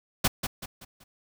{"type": "noise with echo", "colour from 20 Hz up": "pink", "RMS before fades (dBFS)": -21, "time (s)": [0.24, 0.28], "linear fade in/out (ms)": 10, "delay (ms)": 190, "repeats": 4, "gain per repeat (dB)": -8, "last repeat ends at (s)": 1.04, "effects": []}